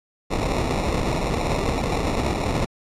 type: noise with sample-and-hold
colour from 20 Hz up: pink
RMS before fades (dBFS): -23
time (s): 0.3-2.66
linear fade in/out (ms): 20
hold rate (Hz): 1575
effects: low-pass 8000 Hz 12 dB/octave